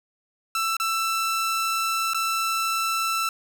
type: tone with dropouts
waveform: sawtooth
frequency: 1331 Hz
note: E6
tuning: 16 cents sharp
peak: -19 dBFS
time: 0.55-3.29 s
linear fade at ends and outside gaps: 2 ms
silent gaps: 0.768-0.799 / 2.135-2.145 s
effects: none